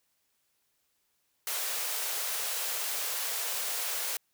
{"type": "high-pass noise", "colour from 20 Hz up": "white", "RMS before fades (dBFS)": -33, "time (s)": [1.47, 4.17], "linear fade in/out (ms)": 2, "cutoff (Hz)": 420, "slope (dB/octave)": 48, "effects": ["white hiss -75 dBFS RMS until 4.33 s"]}